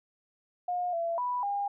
sine tone with pitch steps, 715 / 674 / 986 / 807 Hz, F5 / E5 / B5 / G#5, +41 / +38 / -3 / -50 cents, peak -28 dBFS, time 0.68-1.68 s, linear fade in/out 5 ms, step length 250 ms, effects none

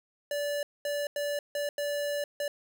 square tone bursts at uneven times, 580 Hz, D5, 22 cents flat, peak -30 dBFS, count 6, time 0.31-0.63 / 0.85-1.07 / 1.16-1.39 / 1.55-1.69 / 1.78-2.24 / 2.4-2.48 s, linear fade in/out 2 ms, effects none

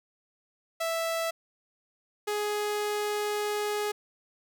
sawtooth tone pair in turn, 659.3 / 417.3 Hz, E5 / G#4, 0 / +8 cents, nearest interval minor sixth, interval 792 cents, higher first, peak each -24 dBFS, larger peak neither, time 0.8-1.31 / 2.27-3.92 s, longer second, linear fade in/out 10 ms, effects none

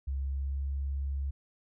sine tone with pitch glide, 67.9 to 69.01 Hz, C#2 to C#2, -35 to -7 cents, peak -30 dBFS, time 0.07-1.31 s, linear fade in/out 10 ms, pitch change +28 cents, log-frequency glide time 0.18-0.66 s, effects none

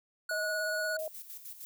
square tone, 1461 Hz, F#6, 22 cents flat, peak -33 dBFS, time 0.29-0.97 s, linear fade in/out 5 ms
sine tone with vibrato, 630 Hz, D#5, 21 cents sharp, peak -34 dBFS, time 0.31-1.08 s, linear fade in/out 2 ms, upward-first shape sine, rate 17 Hz, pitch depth 24 cents each way
violet noise with tremolo, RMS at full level -44 dBFS, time 0.99-1.65 s, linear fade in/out 0 ms, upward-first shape square, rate 6.5 Hz, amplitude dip 60%
effects none

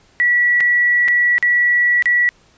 sine tone with dropouts, 1942 Hz, B6, 30 cents flat, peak -11 dBFS, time 0.2-2.29 s, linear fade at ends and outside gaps 0 ms, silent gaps 0.604-0.607 / 1.08-1.084 / 1.382-1.426 / 2.024-2.057 s, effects pink hiss -53 dBFS RMS until 2.57 s + resampled to 16000 Hz

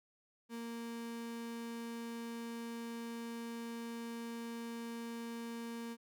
35% pulse tone, 232.3 Hz, A#3, 6 cents flat, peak -40 dBFS, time 0.49-5.97 s, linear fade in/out 50 ms, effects none

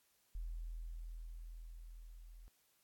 sine tone with level ramp, 41.2 Hz, E1, in tune, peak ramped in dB -40 to -53 dBFS, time 0.35-2.48 s, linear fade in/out 0 ms, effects white hiss -75 dBFS RMS until 2.83 s + AAC 64 kbps

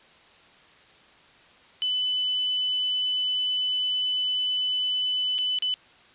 sine tone with dropouts, 3003 Hz, F#7, 25 cents sharp, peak -23 dBFS, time 1.82-5.74 s, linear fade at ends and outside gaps 0 ms, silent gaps 5.382-5.387 / 5.587-5.623 s, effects white hiss -54 dBFS RMS until 6.14 s + resampled to 8000 Hz

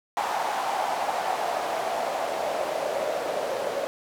white noise with band-pass filter sweep, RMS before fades -28 dBFS, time 0.17-3.87 s, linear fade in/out 0 ms, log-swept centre 830 to 550 Hz, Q 4.1, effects none

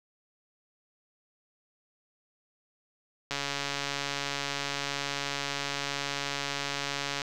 click train, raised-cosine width 0.2 ms, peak -14 dBFS, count 552, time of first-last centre 3.31-7.218 s, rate 141 Hz, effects none

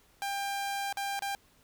sawtooth tone with dropouts, 796 Hz, G5, 26 cents sharp, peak -28 dBFS, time 0.22-1.35 s, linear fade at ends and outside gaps 0 ms, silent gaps 0.926-0.971 / 1.192-1.222 s, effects pink hiss -64 dBFS RMS until 1.63 s

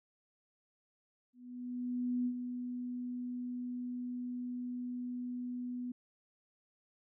sine tone with ADSR envelope, 246.9 Hz, B3, in tune, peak -30 dBFS, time 1.33-5.92 s, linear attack 930 ms, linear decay 71 ms, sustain -7 dB, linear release 6 ms, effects none

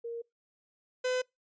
sine / 45% pulse tone pair in turn, 466.2 / 506.2 Hz, A#4 / B4, 0 / +43 cents, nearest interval minor second, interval 143 cents, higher second, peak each -35 / -28 dBFS, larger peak second, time 0.04-0.22 / 1.04-1.22 s, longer neither, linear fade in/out 10 ms, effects noise-tail reverb RT60 0.2 s tail -25 dB re dry + resampled to 16000 Hz

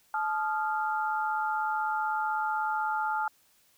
sine tone cluster, 863 / 1235 / 1391 Hz, A5 / D#6 / F6, -34 / -13 / -7 cents, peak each -29 / -36 / -32 dBFS, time 0.14-3.28 s, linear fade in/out 2 ms, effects white hiss -65 dBFS RMS until 3.77 s

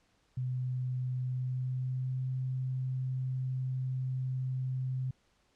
sine tone with pitch glide, 127 to 129.44 Hz, B2 to C3, +49 to -18 cents, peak -31 dBFS, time 0.37-5.11 s, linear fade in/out 5 ms, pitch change +33 cents, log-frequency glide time 1.24-2.25 s, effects pink hiss -71 dBFS RMS until 5.55 s + low-pass 7000 Hz 12 dB/octave

